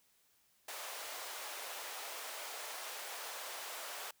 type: high-pass noise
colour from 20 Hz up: pink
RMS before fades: -45 dBFS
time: 0.68-4.11 s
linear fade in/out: 5 ms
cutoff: 540 Hz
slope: 24 dB/octave
effects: white hiss -72 dBFS RMS until 4.2 s